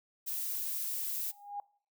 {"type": "noise", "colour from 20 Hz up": "violet", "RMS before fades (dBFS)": -36, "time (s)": [0.26, 1.32], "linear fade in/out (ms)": 20}
{"type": "tone with exponential growth", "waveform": "sine", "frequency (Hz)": 815, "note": "G#5", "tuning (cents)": -33, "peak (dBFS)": -33, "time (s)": [1.2, 1.6], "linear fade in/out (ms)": 2, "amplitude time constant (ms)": 86}
{"effects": ["noise-tail reverb RT60 0.5 s tail -22 dB re dry"]}